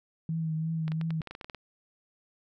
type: tone with vibrato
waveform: sine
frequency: 160.3 Hz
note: E3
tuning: 48 cents flat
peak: -28 dBFS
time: 0.29-1.21 s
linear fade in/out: 2 ms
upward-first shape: triangle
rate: 2.9 Hz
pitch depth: 38 cents each way
type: clicks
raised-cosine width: 0.3 ms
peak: -25 dBFS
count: 12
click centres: 0.88 / 0.919 / 1.013 / 1.106 / 1.218 / 1.273 / 1.31 / 1.351 / 1.412 / 1.445 / 1.498 / 1.547 s
effects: none